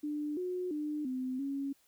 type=tone with pitch steps; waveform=sine; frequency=297.3 / 363.1 / 299.9 / 257 / 276.8 Hz; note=D4 / F#4 / D4 / C4 / C#4; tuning=+21 / -33 / +36 / -31 / -2 cents; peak=-33 dBFS; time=0.03-1.73 s; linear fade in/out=10 ms; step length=340 ms; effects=white hiss -69 dBFS RMS until 1.87 s